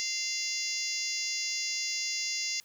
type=harmonic tone; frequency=692 Hz; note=F5; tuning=16 cents flat; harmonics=3 / 4 / 5 / 6 / 7 / 8 / 9 / 10; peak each=-38 / -42 / -46 / -43 / -35 / -38 / -38 / -39 dBFS; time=0-2.6 s; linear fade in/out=0 ms; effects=white hiss -61 dBFS RMS until 2.64 s